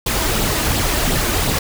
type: noise with flanger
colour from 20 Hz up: pink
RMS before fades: -18 dBFS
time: 0.06-1.59 s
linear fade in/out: 5 ms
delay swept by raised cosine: 0.23 to 3.33 ms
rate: 2.8 Hz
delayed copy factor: +0.5
effects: none